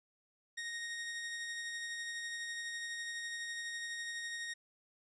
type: tone with tremolo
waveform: sawtooth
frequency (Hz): 1864.7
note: A#6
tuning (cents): 0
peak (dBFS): -35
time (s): 0.57-4.54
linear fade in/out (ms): 10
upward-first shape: sine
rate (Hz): 12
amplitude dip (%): 25
effects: resampled to 22050 Hz + 12-bit